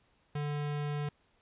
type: tone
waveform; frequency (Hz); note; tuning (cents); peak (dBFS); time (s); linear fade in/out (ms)
square; 146.83; D3; 0; -33; 0.35-1.09; 5
effects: pink hiss -70 dBFS RMS until 1.41 s + resampled to 8000 Hz